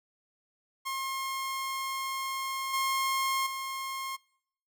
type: tone with level steps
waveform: sawtooth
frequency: 1071 Hz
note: C6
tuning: 40 cents sharp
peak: -28 / -23 / -30 dBFS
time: 0.85-4.17 s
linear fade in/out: 20 ms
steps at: 2.73 / 3.46 s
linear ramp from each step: 10 ms
effects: noise-tail reverb RT60 0.7 s tail -25 dB re dry